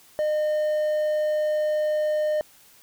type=tone; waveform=triangle; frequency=609 Hz; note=D#5; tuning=37 cents flat; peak=-19 dBFS; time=0.19-2.41 s; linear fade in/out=0 ms; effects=white hiss -54 dBFS RMS until 2.82 s